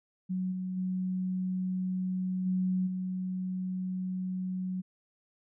sine tone with level steps, 185 Hz, F#3, in tune, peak -29 / -32 / -29 / -26 / -31 dBFS, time 0.29-4.82 s, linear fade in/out 20 ms, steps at 0.51 / 0.76 / 2.45 / 2.86 s, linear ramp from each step 20 ms, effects none

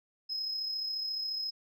sine tone with amplitude modulation, 5120 Hz, D#8, 49 cents sharp, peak -29 dBFS, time 0.29-1.51 s, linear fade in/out 20 ms, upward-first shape sine, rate 34.3 Hz, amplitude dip 45%, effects tanh soft clip ceiling -29 dBFS

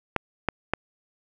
clicks, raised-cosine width 0.5 ms, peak -7 dBFS, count 3, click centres 0.163 / 0.487 / 0.736 s, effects none

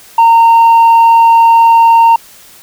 sine tone with tanh clipping, 919 Hz, A#5, 25 cents flat, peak -3 dBFS, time 0.18-2.16 s, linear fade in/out 5 ms, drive 2 dB, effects white hiss -38 dBFS RMS until 2.62 s

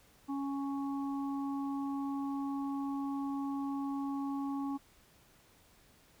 harmonic tone, 277.2 Hz, C#4, in tune, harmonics 1 / 3 / 4, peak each -34 / -44 / -46 dBFS, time 0.28-4.78 s, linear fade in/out 20 ms, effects pink hiss -64 dBFS RMS until 6.2 s

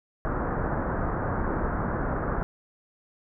pink low-pass noise, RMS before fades -28 dBFS, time 0.25-2.43 s, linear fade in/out 0 ms, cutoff 1600 Hz, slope 48 dB/octave, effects none

